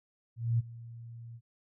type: tone with ADSR envelope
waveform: sine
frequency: 116.54 Hz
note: A#2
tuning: in tune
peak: -23 dBFS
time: 0.36-1.41 s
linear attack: 230 ms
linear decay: 23 ms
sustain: -20 dB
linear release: 56 ms
effects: none

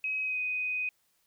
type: tone with pitch glide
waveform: sine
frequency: 2542 to 2500 Hz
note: D#7 to D#7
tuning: +36 to +8 cents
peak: -29 dBFS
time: 0.04-0.89 s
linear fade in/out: 2 ms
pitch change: -28 cents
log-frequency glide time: 0.22-0.39 s
effects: white hiss -72 dBFS RMS until 1.26 s

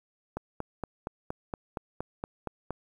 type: click train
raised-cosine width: 1 ms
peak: -19 dBFS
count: 11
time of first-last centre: 0.37-2.706 s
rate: 4.28 Hz
effects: 9-bit

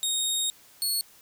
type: tone pair in turn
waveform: 20% pulse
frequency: 3729 / 4372 Hz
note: A#7 / C#8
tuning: 0 / -25 cents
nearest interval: minor third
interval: 275 cents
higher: second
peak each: -19 dBFS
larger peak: neither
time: 0.03-0.5 / 0.82-1.01 s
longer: first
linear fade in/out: 0 ms
effects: white hiss -55 dBFS RMS until 1.21 s

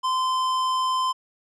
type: tone with tanh clipping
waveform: sine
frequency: 1032 Hz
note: C6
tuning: 24 cents flat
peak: -23 dBFS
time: 0.03-1.13 s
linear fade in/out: 20 ms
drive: 15 dB
effects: resampled to 24000 Hz

